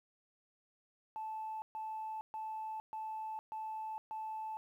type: tone bursts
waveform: sine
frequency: 874 Hz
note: A5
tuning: 12 cents flat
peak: -38 dBFS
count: 6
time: 1.16-4.57 s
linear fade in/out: 0 ms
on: 460 ms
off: 130 ms
effects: tanh soft clip ceiling -35 dBFS + 12-bit